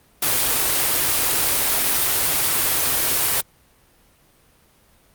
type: band-stop noise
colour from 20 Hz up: white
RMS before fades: -19 dBFS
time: 0.22-3.41 s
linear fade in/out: 5 ms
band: 170 to 240 Hz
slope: 96 dB/octave
effects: pink hiss -56 dBFS RMS until 5.14 s + Opus 32 kbps